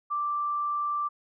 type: tone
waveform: sine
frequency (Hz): 1174.7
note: D6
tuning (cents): 0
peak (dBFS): -26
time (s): 0.1-1.09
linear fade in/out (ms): 20
effects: none